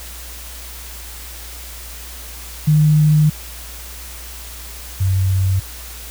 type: tone pair in turn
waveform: sine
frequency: 152.3 / 95.14 Hz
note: D#3 / F#2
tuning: -37 / +49 cents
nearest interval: minor sixth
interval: 814 cents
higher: first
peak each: -9 / -13 dBFS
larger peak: first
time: 2.67-3.3 / 5-5.6 s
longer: first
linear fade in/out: 10 ms
effects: added 59 Hz sine -34 dBFS peak until 6.1 s + white hiss -35 dBFS RMS until 6.1 s